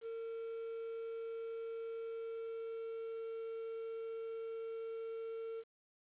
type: tone with pitch glide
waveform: triangle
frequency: 455.5 to 452.6 Hz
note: A#4 to A4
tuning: -40 to +49 cents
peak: -39 dBFS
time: 0.01-5.64 s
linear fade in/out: 50 ms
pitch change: -11 cents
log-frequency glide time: 2-3.28 s
effects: resampled to 8000 Hz + 11-bit